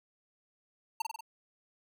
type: tone with echo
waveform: square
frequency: 904 Hz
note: A5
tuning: 47 cents sharp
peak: -30 dBFS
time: 1-1.02 s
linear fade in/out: 5 ms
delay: 47 ms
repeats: 4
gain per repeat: -3 dB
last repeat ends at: 1.208 s
effects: none